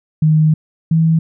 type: tone pair in turn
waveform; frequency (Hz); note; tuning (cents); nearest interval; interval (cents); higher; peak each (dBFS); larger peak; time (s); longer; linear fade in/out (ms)
sine; 155.56 / 162.05; D#3 / E3; 0 / -29; minor second; 71; second; -8 / -9; first; 0.22-0.54 / 0.91-1.19; first; 5
effects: none